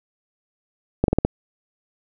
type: slowing click train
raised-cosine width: 2 ms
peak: -3 dBFS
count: 5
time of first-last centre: 1.04-1.25 s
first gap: 42 ms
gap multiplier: 1.15
effects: none